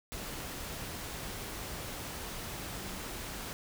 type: tone in noise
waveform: sine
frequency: 191.2 Hz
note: G3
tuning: 43 cents flat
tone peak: -48 dBFS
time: 2.77-3 s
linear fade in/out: 0 ms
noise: pink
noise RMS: -41 dBFS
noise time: 0.12-3.53 s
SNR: -10 dB
effects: none